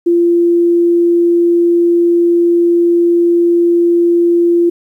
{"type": "tone", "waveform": "sine", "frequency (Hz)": 343.8, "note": "F4", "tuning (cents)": -27, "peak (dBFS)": -7, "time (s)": [0.06, 4.7], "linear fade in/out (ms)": 10, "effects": ["8-bit"]}